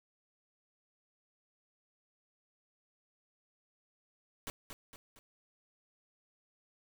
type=noise with echo; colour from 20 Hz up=pink; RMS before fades=-41 dBFS; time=4.47-4.5 s; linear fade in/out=0 ms; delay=230 ms; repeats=3; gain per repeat=-6 dB; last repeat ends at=5.19 s; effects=none